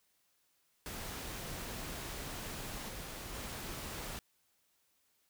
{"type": "noise with level steps", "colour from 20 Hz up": "pink", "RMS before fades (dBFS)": [-43, -45, -43], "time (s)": [0.86, 4.19], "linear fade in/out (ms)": 0, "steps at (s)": [2.88, 3.34], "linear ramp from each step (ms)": 2, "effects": ["white hiss -75 dBFS RMS until 5.29 s"]}